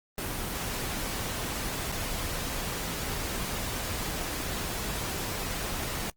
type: noise with dropouts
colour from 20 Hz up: pink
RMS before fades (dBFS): -33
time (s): 0.18-6.1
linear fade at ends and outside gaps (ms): 1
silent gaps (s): 1.918-1.923
effects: noise-tail reverb RT60 0.1 s tail -26 dB re dry + Opus 24 kbps